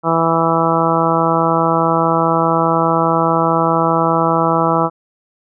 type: harmonic tone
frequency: 164.81 Hz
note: E3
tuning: in tune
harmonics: 1 / 2 / 3 / 4 / 5 / 6 / 7 / 8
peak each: -20 / -20 / -20 / -20 / -20 / -20 / -20 / -20 dBFS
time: 0.03-4.9 s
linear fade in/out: 50 ms
effects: none